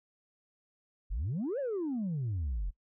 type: exponential two-way sweep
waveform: sine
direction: up then down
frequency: 40.47 to 587.3 to 40.47 Hz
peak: -29 dBFS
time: 1.1-2.71 s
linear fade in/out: 20 ms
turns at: 1.59 s
effects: noise-tail reverb RT60 0.1 s tail -22 dB re dry + tanh soft clip ceiling -29 dBFS